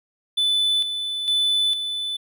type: tone with tremolo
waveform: triangle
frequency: 3499 Hz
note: A7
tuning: 10 cents flat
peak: -16 dBFS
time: 0.37-2.17 s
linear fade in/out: 10 ms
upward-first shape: square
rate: 1.1 Hz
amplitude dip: 55%
effects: none